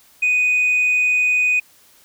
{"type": "tone", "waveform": "sine", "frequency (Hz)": 2488, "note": "D#7", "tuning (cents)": -1, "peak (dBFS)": -12, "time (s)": [0.22, 1.6], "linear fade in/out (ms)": 10, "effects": ["tanh soft clip ceiling -12 dBFS", "white hiss -52 dBFS RMS until 2.04 s"]}